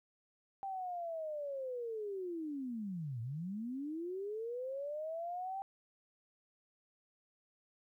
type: linear two-way sweep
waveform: sine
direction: down then up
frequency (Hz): 789 to 110 to 789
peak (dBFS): -38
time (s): 0.63-5.62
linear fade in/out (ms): 0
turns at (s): 3.21
effects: 13-bit